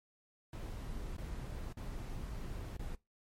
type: noise with dropouts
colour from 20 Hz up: brown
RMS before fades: -42 dBFS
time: 0.53-2.95 s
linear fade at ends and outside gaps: 1 ms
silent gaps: 1.166-1.181 / 1.726-1.771 / 2.766-2.794 s
effects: noise-tail reverb RT60 0.2 s tail -20 dB re dry + MP3 64 kbps